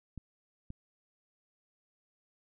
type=clicks; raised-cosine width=5 ms; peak=-30 dBFS; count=2; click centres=0.177 / 0.704 s; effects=none